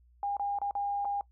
sine tone with dropouts, 808 Hz, G#5, 48 cents flat, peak -29 dBFS, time 0.23-1.21 s, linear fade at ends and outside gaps 1 ms, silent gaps 0.368-0.396 / 0.587-0.616 / 0.71-0.752 / 1.048-1.053 s, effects noise-tail reverb RT60 0.1 s tail -21 dB re dry + added 60 Hz sine -59 dBFS peak until 1.31 s

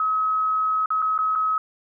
sine tone with dropouts, 1278 Hz, D#6, 46 cents sharp, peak -19 dBFS, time 0-1.58 s, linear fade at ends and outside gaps 2 ms, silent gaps 0.859-0.904 / 1.02-1.024 / 1.179-1.188 / 1.353-1.357 s, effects none

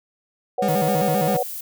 sine chord, B suspended second, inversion none, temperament just, 493.9 / 555.6 / 740.8 Hz, B4 / C#5 / F#5, 0 / +4 / +2 cents, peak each -24 / -25 / -23 dBFS, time 0.58-1.43 s, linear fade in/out 5 ms
40% pulse tone with vibrato, 177.7 Hz, F3, 30 cents sharp, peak -21 dBFS, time 0.62-1.37 s, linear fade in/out 5 ms, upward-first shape square, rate 7.6 Hz, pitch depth 220 cents each way
violet noise, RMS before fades -32 dBFS, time 0.68-1.61 s, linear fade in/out 5 ms
effects none

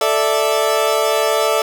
30% pulse chord, A suspended fourth, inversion none, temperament equal, 440 / 587.3 / 659.3 Hz, A4 / D5 / E5, 0 / 0 / 0 cents, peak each -16 dBFS, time 0.01-1.62 s, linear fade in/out 2 ms, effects none

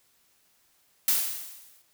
blue noise with exponential decay, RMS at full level -21 dBFS, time 1.08-1.82 s, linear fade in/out 1 ms, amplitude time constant 160 ms, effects white hiss -66 dBFS RMS until 1.93 s

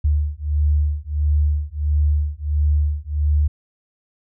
sine beating tone pair, 73.6 / 75.1 Hz, D2 / D2, +4 / +39 cents, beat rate 1.5 Hz, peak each -19 dBFS, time 0.04-3.48 s, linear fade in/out 10 ms, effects none

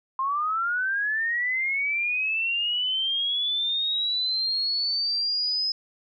sine linear sweep, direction up, 1046.5 to 5110 Hz, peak -23 dBFS, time 0.19-5.72 s, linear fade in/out 2 ms, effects none

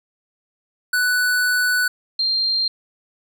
square / sine tone pair in turn, 1487 / 4183 Hz, F#6 / C8, +8 / -1 cents, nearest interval octave + tritone, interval 1791 cents, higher second, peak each -17 dBFS, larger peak neither, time 0.93-1.88 / 2.19-2.68 s, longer first, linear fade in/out 5 ms, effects none

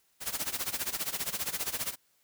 white noise with tremolo, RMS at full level -31 dBFS, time 0.2-1.96 s, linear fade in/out 50 ms, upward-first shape sine, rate 15 Hz, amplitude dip 85%, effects white hiss -70 dBFS RMS until 2.23 s

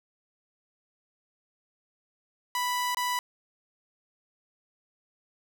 sawtooth tone with dropouts, 987.8 Hz, B5, in tune, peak -23 dBFS, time 2.55-3.19 s, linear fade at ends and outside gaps 1 ms, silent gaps 2.947-2.97 s, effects none

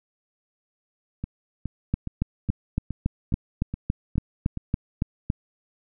two click trains, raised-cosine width 5 ms, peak -17 / -10 dBFS, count 9 / 13, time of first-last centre 1.24-4.573 / 1.94-5.301 s, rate 2.4 / 3.57 Hz, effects none

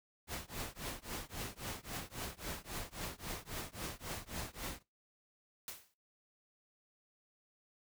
pink noise with tremolo, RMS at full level -40 dBFS, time 0.27-4.83 s, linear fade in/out 50 ms, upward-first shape triangle, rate 3.7 Hz, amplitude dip 100%
white noise with exponential decay, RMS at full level -42 dBFS, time 5.68-5.94 s, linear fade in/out 1 ms, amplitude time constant 56 ms
effects noise-tail reverb RT60 0.2 s tail -17 dB re dry

